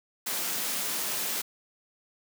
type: high-pass noise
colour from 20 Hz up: white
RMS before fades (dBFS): -31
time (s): 0.26-1.42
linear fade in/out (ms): 10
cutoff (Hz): 150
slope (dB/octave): 48
effects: none